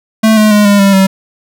square tone with pitch steps, 220 / 214.1 / 208.4 / 202.8 / 197.36 / 192.08 Hz, A3 / A3 / G#3 / G#3 / G3 / G3, 0 / -47 / +6 / -41 / +12 / -35 cents, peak -5 dBFS, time 0.23-1.07 s, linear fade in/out 10 ms, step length 140 ms, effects none

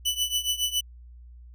sawtooth tone with tremolo, 2979 Hz, F#7, 11 cents sharp, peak -18 dBFS, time 0.05-0.81 s, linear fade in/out 10 ms, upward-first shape triangle, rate 7.2 Hz, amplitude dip 90%, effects added 60 Hz sine -44 dBFS peak until 1.54 s

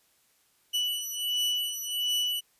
40% pulse beating tone pair, 2960 / 2961.4 Hz, F#7 / F#7, 0 / +1 cents, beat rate 1.4 Hz, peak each -30 dBFS, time 0.73-2.41 s, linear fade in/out 20 ms, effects white hiss -67 dBFS RMS until 2.59 s + resampled to 32000 Hz

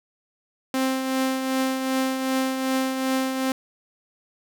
sawtooth tone with tremolo, 262.9 Hz, C4, 8 cents sharp, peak -16 dBFS, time 0.74-3.52 s, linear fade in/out 2 ms, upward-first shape triangle, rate 2.6 Hz, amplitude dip 50%, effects none

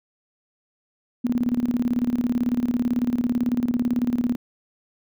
sine tone with tremolo, 242.9 Hz, B3, 29 cents flat, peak -17 dBFS, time 1.24-4.36 s, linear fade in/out 10 ms, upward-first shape square, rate 18 Hz, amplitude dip 75%, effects none

